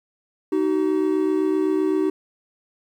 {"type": "tone pair together", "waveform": "triangle", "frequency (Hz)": [311.1, 378.9], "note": ["D#4", "F#4"], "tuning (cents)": [0, 41], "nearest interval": "minor third", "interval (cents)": 341, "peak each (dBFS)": -19, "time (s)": [0.52, 2.1], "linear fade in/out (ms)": 5, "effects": ["9-bit"]}